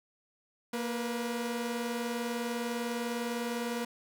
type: tone pair together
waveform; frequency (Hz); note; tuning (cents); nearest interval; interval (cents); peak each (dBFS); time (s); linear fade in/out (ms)
sawtooth; 234 / 487.9; A#3 / B4; +7 / -21; octave + minor second; 1272; -30 / -33; 0.73-3.85; 5
effects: none